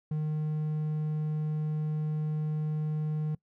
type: tone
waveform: triangle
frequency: 153.4 Hz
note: D#3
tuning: 24 cents flat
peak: -26 dBFS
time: 0.11-3.35 s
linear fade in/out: 5 ms
effects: noise-tail reverb RT60 0.1 s tail -23 dB re dry